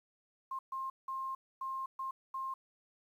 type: tone bursts at uneven times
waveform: sine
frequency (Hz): 1062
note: C6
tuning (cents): +25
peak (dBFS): -36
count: 6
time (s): 0.51-0.59 / 0.72-0.9 / 1.08-1.35 / 1.61-1.86 / 1.99-2.11 / 2.34-2.54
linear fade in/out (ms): 5
effects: 11-bit